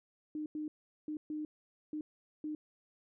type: tone bursts at uneven times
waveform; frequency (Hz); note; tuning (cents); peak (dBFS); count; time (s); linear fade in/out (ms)
sine; 304.6; D#4; -37; -36; 6; 0.35-0.46 / 0.55-0.68 / 1.08-1.17 / 1.3-1.45 / 1.93-2.01 / 2.44-2.55; 2
effects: none